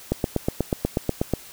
click train, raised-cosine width 2 ms, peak -7 dBFS, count 11, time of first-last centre 0.12-1.337 s, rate 8.22 Hz, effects white hiss -44 dBFS RMS until 1.52 s

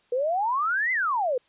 sine exponential two-way sweep, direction up then down, 474.5 to 2093 to 474.5 Hz, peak -22 dBFS, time 0.12-1.38 s, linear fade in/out 5 ms, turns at 0.92 s, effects white hiss -64 dBFS RMS until 1.48 s + resampled to 8000 Hz

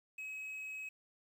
triangle tone with quantisation, 2554 Hz, D#7, 45 cents sharp, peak -40 dBFS, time 0.18-0.89 s, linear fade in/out 5 ms, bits 11, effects none

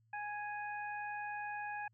harmonic tone, 830.6 Hz, G#5, in tune, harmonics 1 / 2 / 3, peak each -41 / -44 / -49 dBFS, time 0.13-1.88 s, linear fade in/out 5 ms, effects added 112 Hz sine -69 dBFS peak until 1.93 s

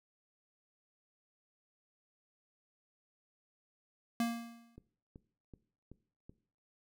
square tone with exponential decay, 233.1 Hz, A#3, in tune, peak -29 dBFS, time 4.2-4.76 s, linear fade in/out 2 ms, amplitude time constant 120 ms
click train, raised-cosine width 3 ms, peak -38 dBFS, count 5, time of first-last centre 4.78-6.295 s, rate 2.64 Hz
effects noise-tail reverb RT60 0.5 s tail -18 dB re dry

